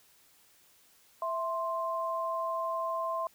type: tone pair together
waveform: sine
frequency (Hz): 659.3 / 1047.9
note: E5 / C6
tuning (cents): 0 / +2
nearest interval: minor sixth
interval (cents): 802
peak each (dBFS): -34 / -32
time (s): 1.22-3.27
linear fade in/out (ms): 2
effects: white hiss -63 dBFS RMS until 3.34 s